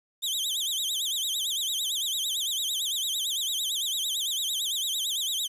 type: tone with vibrato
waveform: sawtooth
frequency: 3451 Hz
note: A7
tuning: 34 cents flat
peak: -24 dBFS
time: 0.22-5.48 s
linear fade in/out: 20 ms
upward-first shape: sine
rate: 8.9 Hz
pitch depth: 210 cents each way
effects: resampled to 32000 Hz + 9-bit